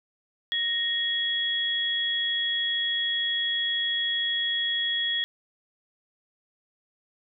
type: tone pair together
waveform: sine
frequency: 1864.7 / 3331 Hz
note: A#6 / G#7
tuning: 0 / +4 cents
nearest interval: minor seventh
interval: 1004 cents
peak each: -30 / -25 dBFS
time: 0.52-5.24 s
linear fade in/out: 0 ms
effects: none